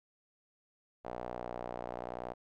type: tone with band-pass filter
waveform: sawtooth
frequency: 60.6 Hz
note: B1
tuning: 32 cents flat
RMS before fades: -42 dBFS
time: 1.04-2.34 s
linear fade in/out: 20 ms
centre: 680 Hz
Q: 2.3
effects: none